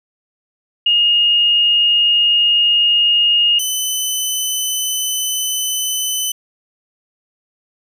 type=tone pair in turn; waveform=sine / 15% pulse; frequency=2852 / 3022 Hz; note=F7 / F#7; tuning=+36 / +36 cents; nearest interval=minor second; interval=100 cents; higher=second; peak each=-10 dBFS; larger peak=neither; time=0.86-3.59 / 3.59-6.32 s; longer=neither; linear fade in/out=5 ms; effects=none